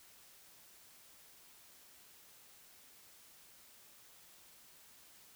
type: silence
effects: white hiss -61 dBFS RMS until 5.35 s